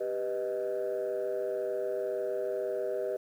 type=chord; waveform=sine; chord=G augmented; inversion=none; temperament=equal; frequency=392 / 493.9 / 622.3 Hz; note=G4 / B4 / D#5; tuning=0 / 0 / 0 cents; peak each=-33 dBFS; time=0-3.17 s; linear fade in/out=10 ms; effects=tanh soft clip ceiling -25 dBFS + 10-bit